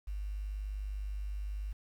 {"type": "tone with quantisation", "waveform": "sine", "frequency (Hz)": 50.4, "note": "G1", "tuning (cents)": 49, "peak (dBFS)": -35, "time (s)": [0.07, 1.73], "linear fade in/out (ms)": 10, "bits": 10, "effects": []}